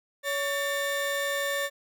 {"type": "tone pair together", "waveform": "35% pulse", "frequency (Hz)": [562.9, 1787], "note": ["C#5", "A6"], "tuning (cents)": [26, 26], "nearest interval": "octave + minor sixth", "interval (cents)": 2000, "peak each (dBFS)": -28, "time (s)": [0.23, 1.7], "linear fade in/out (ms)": 50, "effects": []}